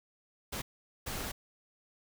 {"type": "noise bursts at uneven times", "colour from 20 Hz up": "pink", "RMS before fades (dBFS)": -38, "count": 2, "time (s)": [[0.52, 0.62], [1.06, 1.32]], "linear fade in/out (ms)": 10, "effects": []}